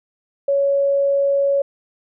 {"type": "tone", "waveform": "sine", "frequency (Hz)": 558, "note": "C#5", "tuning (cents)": 11, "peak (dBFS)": -14, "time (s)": [0.48, 1.62], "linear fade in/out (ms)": 5, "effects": []}